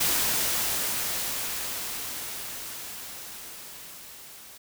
white noise with level ramp, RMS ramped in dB -24 to -47 dBFS, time 0-4.58 s, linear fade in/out 10 ms, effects none

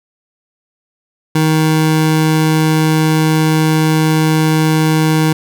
25% pulse tone, 157.1 Hz, D#3, 17 cents sharp, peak -6 dBFS, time 1.35-5.33 s, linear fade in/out 5 ms, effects none

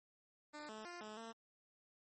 10% pulse tone with pitch steps, 298.9 / 216.7 / 349.9 / 214.2 / 227.2 Hz, D4 / A3 / F4 / A3 / A#3, +31 / -26 / +3 / -46 / -44 cents, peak -40 dBFS, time 0.53-1.33 s, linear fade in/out 20 ms, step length 160 ms, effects low-pass 10000 Hz 12 dB/octave + MP3 32 kbps

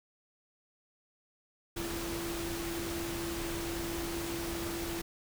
sine tone in noise, 338 Hz, E4, 43 cents sharp, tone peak -37 dBFS, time 1.76-5.02 s, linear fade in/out 10 ms, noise pink, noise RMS -39 dBFS, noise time 1.76-5.02 s, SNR -1 dB, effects none

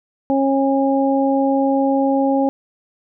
harmonic tone, 272.5 Hz, C#4, 29 cents flat, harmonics 1 / 2 / 3, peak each -16 / -19 / -21 dBFS, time 0.3-2.49 s, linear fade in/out 0 ms, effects none

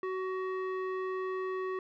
square tone with low-pass filter, 374.9 Hz, F#4, 23 cents sharp, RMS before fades -35 dBFS, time 0.03-1.79 s, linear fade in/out 2 ms, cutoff 1600 Hz, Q 1.7, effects none

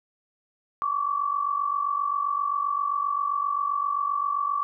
sine tone pair together, 1108 / 1155.6 Hz, C#6 / D6, -1 / -28 cents, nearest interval minor second, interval 73 cents, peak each -28 / -25 dBFS, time 0.82-4.63 s, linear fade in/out 0 ms, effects none

